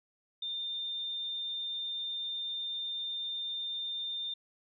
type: tone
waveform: sine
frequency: 3608 Hz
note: A7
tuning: 43 cents sharp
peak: -34 dBFS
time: 0.42-4.34 s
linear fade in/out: 5 ms
effects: none